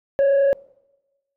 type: tone with frequency modulation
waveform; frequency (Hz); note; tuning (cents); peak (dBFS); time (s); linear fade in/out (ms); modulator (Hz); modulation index
sine; 554.4; C#5; 0; -11; 0.19-0.53; 0; 31.1; 0.29
effects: noise-tail reverb RT60 1.0 s tail -24 dB re dry + tanh soft clip ceiling -13 dBFS